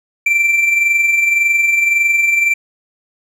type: tone with amplitude modulation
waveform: triangle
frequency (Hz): 2349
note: D7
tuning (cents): 0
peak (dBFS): -7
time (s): 0.26-2.54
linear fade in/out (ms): 5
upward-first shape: sine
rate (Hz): 21.8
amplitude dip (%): 45
effects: none